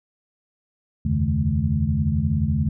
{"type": "tone cluster", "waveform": "sine", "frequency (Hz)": [78.4, 90, 137.5, 154.1, 214.8], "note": ["D#2", "F#2", "C#3", "D#3", "A3"], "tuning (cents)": [14, -47, -14, -16, -41], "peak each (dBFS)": -25, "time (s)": [1.05, 2.69], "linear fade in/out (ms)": 5, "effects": []}